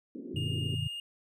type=band-pass noise; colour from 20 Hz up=pink; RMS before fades=-42 dBFS; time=0.15-0.75 s; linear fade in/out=0 ms; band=210 to 410 Hz; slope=48 dB/octave
type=chord; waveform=sine; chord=G augmented; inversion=none; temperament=just; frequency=98 / 122.5 / 153.12 Hz; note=G2 / B2 / D#3; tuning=0 / -14 / -27 cents; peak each=-35 dBFS; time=0.34-0.88 s; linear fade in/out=10 ms
type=tone with vibrato; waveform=triangle; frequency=2833 Hz; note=F7; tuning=24 cents sharp; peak=-35 dBFS; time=0.36-1 s; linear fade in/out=2 ms; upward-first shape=triangle; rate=18 Hz; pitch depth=10 cents each way
effects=none